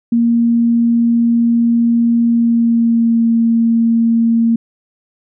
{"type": "tone with pitch glide", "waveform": "sine", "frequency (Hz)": [233.8, 229.9], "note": ["A#3", "A#3"], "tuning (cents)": [5, -24], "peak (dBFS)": -9, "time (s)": [0.12, 4.56], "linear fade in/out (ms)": 5, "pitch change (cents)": -29, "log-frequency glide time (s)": [2.27, 3.26], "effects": []}